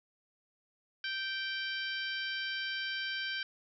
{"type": "harmonic tone", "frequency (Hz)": 780, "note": "G5", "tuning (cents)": -9, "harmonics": [2, 3, 4, 5, 6, 7], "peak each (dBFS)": [-37, -43, -40, -46, -44, -50], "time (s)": [1.04, 3.43], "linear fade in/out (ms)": 2, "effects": []}